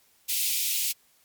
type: high-pass noise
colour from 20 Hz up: white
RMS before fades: -27 dBFS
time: 0.28-0.93 s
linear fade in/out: 20 ms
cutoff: 2300 Hz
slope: 48 dB/octave
effects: white hiss -63 dBFS RMS until 1.24 s + MP3 96 kbps